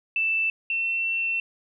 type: tone pair in turn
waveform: sine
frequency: 2653 / 2699 Hz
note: E7 / E7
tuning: +10 / +40 cents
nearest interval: unison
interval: 30 cents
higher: second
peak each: -21 / -23 dBFS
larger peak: first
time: 0.16-0.5 / 0.7-1.4 s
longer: second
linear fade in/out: 2 ms
effects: none